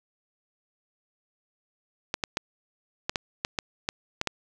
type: clicks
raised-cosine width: 0.2 ms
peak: -9 dBFS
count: 10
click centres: 2.141 / 2.238 / 2.371 / 3.095 / 3.158 / 3.449 / 3.588 / 3.889 / 4.214 / 4.273 s
effects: none